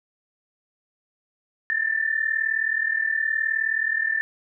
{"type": "tone pair together", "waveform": "sine", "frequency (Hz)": [1760, 1799.1], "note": ["A6", "A6"], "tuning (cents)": [0, 38], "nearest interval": "unison", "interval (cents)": 38, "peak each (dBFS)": -24, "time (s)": [1.7, 4.21], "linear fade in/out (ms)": 0, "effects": []}